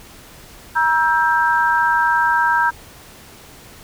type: chord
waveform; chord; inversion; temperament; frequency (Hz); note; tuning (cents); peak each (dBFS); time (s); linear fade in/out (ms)
sine; E diminished; second; just; 949.3 / 1318.5 / 1582.2; Bb5 / E6 / G6; +31 / 0 / +16; -16 / -22 / -17; 0.75-2.71; 20
effects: pink hiss -42 dBFS RMS until 3.83 s